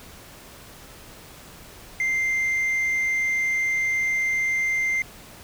sine tone, 2091 Hz, C7, 2 cents flat, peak -18 dBFS, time 2-5.02 s, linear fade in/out 2 ms, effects tanh soft clip ceiling -20 dBFS + pink hiss -45 dBFS RMS until 5.43 s

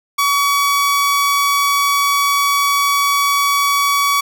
sawtooth tone, 1133 Hz, C#6, 37 cents sharp, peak -9 dBFS, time 0.18-4.21 s, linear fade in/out 10 ms, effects none

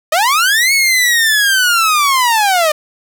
sawtooth linear two-way sweep, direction up then down, 594 to 2222 to 594 Hz, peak -6 dBFS, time 0.12-2.72 s, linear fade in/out 5 ms, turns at 0.73 s, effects none

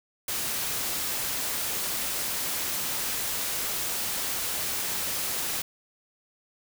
white noise, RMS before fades -30 dBFS, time 0.28-5.62 s, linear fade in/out 5 ms, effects none

